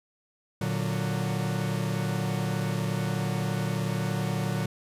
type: chord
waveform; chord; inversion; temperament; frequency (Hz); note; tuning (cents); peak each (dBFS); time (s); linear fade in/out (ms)
45% pulse; Bb augmented; none; equal with one note detuned; 116.54 / 148.2 / 185; Bb2 / D3 / F#3; 0 / +16 / 0; -31; 0.61-4.66; 5
effects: resampled to 32000 Hz + 10-bit